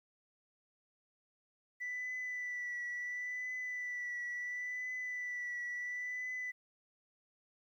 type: tone with vibrato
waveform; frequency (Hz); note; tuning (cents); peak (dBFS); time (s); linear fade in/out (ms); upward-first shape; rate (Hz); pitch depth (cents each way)
sine; 1975.5; B6; 0; -36; 1.8-6.52; 20; triangle; 0.72; 31
effects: tanh soft clip ceiling -35 dBFS + 12-bit